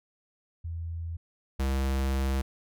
sine / square tone pair in turn, 83.4 / 66.94 Hz, E2 / C2, +21 / +40 cents, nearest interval major third, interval 381 cents, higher first, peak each -32 / -26 dBFS, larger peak second, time 0.64-1.17 / 1.59-2.42 s, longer second, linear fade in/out 10 ms, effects none

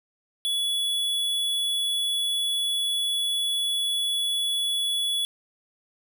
square tone, 3399 Hz, G#7, 39 cents sharp, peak -24 dBFS, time 0.45-5.25 s, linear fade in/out 0 ms, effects none

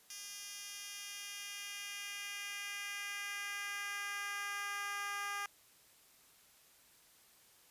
10% pulse tone with high-pass filter sweep, 404.7 Hz, G#4, 45 cents flat, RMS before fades -43 dBFS, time 0.1-5.46 s, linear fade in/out 2 ms, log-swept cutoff 4400 to 1100 Hz, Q 1.4, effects white hiss -65 dBFS RMS until 7.7 s + resampled to 32000 Hz

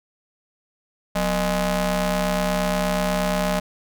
sawtooth ring-modulated tone, 215.1 Hz, A3, 39 cents flat, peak -13 dBFS, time 1.15-3.6 s, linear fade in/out 10 ms, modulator 396 Hz, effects none

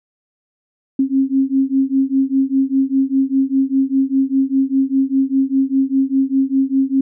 sine beating tone pair, 266.3 / 271.3 Hz, C4 / C#4, +31 / -37 cents, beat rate 5 Hz, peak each -16 dBFS, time 0.99-7.01 s, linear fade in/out 5 ms, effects none

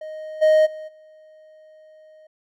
triangle tone with level steps, 622.3 Hz, D#5, in tune, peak -29 / -10 / -30 / -44 dBFS, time 0.01-2.27 s, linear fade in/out 5 ms, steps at 0.41 / 0.65 / 0.87 s, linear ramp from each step 20 ms, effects none

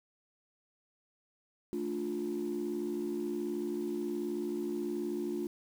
sine chord, D minor, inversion second, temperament just, 220.2 / 293.7 / 352.4 Hz, A3 / D4 / F4, +2 / 0 / +16 cents, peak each -38 / -37 / -34 dBFS, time 1.73-5.47 s, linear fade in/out 0 ms, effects tanh soft clip ceiling -27 dBFS + 9-bit

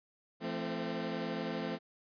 20% pulse chord, F major, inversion none, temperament equal with one note detuned, 170.43 / 220 / 261.6 Hz, F3 / A3 / C4, -42 / 0 / 0 cents, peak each -35 / -34 / -35 dBFS, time 0.4-1.79 s, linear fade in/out 50 ms, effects resampled to 11025 Hz

